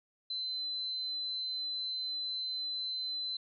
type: tone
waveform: sine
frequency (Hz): 4051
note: B7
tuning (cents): +43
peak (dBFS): -34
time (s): 0.3-3.37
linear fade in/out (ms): 5
effects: none